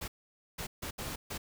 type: noise bursts at uneven times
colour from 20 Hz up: pink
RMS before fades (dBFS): -39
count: 5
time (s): 0.01-0.08 / 0.58-0.67 / 0.82-0.91 / 0.98-1.16 / 1.3-1.38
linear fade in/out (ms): 10
effects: none